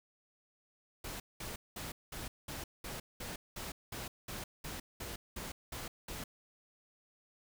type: noise bursts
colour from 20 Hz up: pink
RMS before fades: -43 dBFS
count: 15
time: 1.04-6.24 s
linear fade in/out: 5 ms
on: 160 ms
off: 200 ms
effects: none